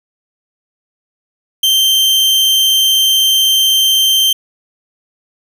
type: tone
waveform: 40% pulse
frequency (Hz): 3136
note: G7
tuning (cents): 0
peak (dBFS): -8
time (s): 1.63-4.33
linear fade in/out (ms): 5
effects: none